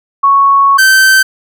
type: tone pair in turn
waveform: sine / 45% pulse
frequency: 1108 / 1548.3 Hz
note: C#6 / G6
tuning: -1 / -22 cents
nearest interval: tritone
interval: 579 cents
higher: second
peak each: -4 dBFS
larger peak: neither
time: 0.23-0.78 / 0.78-1.23 s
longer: first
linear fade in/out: 10 ms
effects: none